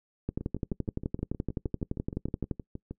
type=two click trains; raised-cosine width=3 ms; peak=-24 / -17 dBFS; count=17 / 27; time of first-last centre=0.41-2.91 / 0.29-2.512 s; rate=6.4 / 11.7 Hz; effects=noise-tail reverb RT60 0.1 s tail -23 dB re dry